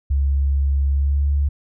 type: tone with pitch glide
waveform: sine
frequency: 69.3 to 71.17 Hz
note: C#2 to C#2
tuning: 0 to +46 cents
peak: -15 dBFS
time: 0.1-1.49 s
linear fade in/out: 10 ms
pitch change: +46 cents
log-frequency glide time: 0.9-1.26 s
effects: none